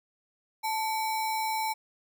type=tone with sample-and-hold; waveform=sine; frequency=880 Hz; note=A5; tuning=in tune; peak=-27 dBFS; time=0.63-1.74 s; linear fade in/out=20 ms; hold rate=3150 Hz; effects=none